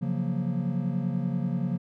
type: chord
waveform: triangle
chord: Gb major seventh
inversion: second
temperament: equal with one note detuned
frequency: 137.79 / 174.61 / 185 / 233.1 Hz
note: Db3 / F3 / Gb3 / Bb3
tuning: -10 / 0 / 0 / 0 cents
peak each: -29 / -28 / -30 / -31 dBFS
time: 0.01-1.78 s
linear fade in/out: 20 ms
effects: none